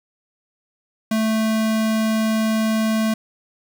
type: tone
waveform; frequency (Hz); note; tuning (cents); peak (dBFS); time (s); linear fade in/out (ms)
square; 220; A3; 0; -18; 1.11-3.14; 5
effects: 8-bit